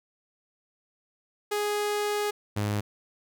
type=tone pair in turn; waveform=sawtooth; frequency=415.4 / 103.85 Hz; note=G#4 / G#2; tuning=0 / 0 cents; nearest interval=2 octaves; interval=2400 cents; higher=first; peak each=-22 dBFS; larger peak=neither; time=1.51-2.31 / 2.56-2.81 s; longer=first; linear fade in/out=10 ms; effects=none